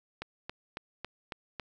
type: click train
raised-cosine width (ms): 0.3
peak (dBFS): -21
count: 6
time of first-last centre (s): 0.22-1.597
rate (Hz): 3.63
effects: none